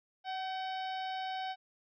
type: harmonic tone with a mistuned harmonic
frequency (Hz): 754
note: F#5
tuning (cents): +32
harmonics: 1 / 2 / 3 / 4 / 5 / 6 / 7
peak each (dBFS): -36 / -46 / -50 / -48 / -50 / -57 / -55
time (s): 0.24-1.56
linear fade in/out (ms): 50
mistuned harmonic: 2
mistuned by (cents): +43
effects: none